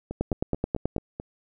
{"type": "two click trains", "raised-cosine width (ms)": 2, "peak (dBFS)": [-11, -19], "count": [8, 6], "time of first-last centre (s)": [[0.21, 0.963], [0.11, 1.199]], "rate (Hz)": [9.29, 4.59], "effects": []}